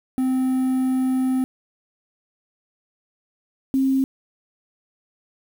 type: tone pair in turn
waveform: triangle / sine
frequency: 259.1 / 266.7 Hz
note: C4 / C4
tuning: -17 / +33 cents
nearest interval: minor second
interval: 50 cents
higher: second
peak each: -16 dBFS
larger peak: neither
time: 0.18-1.44 / 3.74-4.04 s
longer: first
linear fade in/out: 0 ms
effects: 7-bit